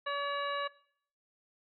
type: harmonic tone with a mistuned harmonic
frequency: 569 Hz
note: C#5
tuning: 45 cents sharp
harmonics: 1 / 2 / 3 / 4 / 5 / 7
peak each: -38 / -35 / -38 / -48 / -45 / -44 dBFS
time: 0.06-0.68 s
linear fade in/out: 10 ms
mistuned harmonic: 7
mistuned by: -34 cents
effects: noise-tail reverb RT60 0.6 s tail -20 dB re dry